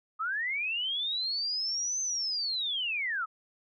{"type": "linear two-way sweep", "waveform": "sine", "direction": "up then down", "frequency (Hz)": [1227, 6250, 1227], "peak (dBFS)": -29, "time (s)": [0.19, 3.26], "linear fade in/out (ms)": 20, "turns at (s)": 2.01, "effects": []}